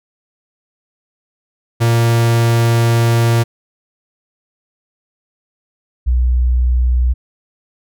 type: tone pair in turn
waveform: 45% pulse / sine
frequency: 116.54 / 61.73 Hz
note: A#2 / B1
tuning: 0 / 0 cents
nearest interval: major seventh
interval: 1100 cents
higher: first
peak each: -10 dBFS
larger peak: neither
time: 1.8-3.44 / 6.06-7.14 s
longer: first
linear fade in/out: 20 ms
effects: none